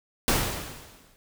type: noise with exponential decay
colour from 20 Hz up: pink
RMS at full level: -21 dBFS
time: 0.28-1.16 s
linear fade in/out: 0 ms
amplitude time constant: 190 ms
effects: none